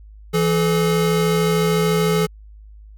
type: tone pair together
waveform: square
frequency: 167.33 / 428.4 Hz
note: E3 / A4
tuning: +26 / -46 cents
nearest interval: octave + major third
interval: 1628 cents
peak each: -19 dBFS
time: 0.33-2.27 s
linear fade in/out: 20 ms
effects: added 52 Hz sine -39 dBFS peak until 2.97 s